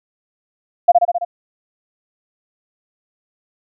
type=tone with echo; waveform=sine; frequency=698 Hz; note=F5; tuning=1 cent flat; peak=-3 dBFS; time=0.88-0.92 s; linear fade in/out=10 ms; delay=66 ms; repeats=5; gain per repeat=-3 dB; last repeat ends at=1.25 s; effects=none